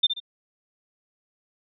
sine tone with echo, 3596 Hz, A7, 37 cents sharp, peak -14 dBFS, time 0.03-0.07 s, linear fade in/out 10 ms, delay 66 ms, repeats 2, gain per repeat -9 dB, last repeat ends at 0.202 s, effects none

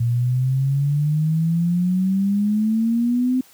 sine exponential sweep, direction up, 116.54 to 258.9 Hz, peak -16 dBFS, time 0-3.41 s, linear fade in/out 5 ms, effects white hiss -51 dBFS RMS until 3.53 s + high-pass 60 Hz 12 dB/octave

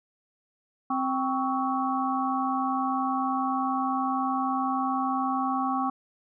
harmonic tone with a mistuned harmonic, 261.6 Hz, C4, in tune, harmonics 1 / 3 / 4 / 5, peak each -29 / -29 / -29 / -36 dBFS, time 0.9-5.9 s, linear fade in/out 5 ms, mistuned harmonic 4, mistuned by +110 cents, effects none

